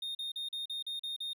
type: tone bursts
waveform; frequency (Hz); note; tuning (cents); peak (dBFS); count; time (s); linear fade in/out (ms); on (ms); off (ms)
triangle; 3680; A#7; -23; -34; 8; 0.02-1.333; 5; 130; 39
effects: none